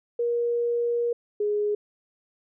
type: tone pair in turn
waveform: sine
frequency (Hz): 474.4 / 416.1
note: A#4 / G#4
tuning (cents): +30 / +3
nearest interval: major second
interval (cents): 227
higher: first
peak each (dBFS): -22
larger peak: neither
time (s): 0.19-1.13 / 1.4-1.75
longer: first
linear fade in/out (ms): 5
effects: none